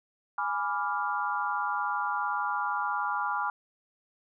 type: chord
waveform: sine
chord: G# diminished seventh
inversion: none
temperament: equal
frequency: 830.6 / 987.8 / 1174.7 / 1396.9 Hz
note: G#5 / B5 / D6 / F6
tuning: 0 / 0 / 0 / 0 cents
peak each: -33 dBFS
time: 0.38-3.5 s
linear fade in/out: 2 ms
effects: none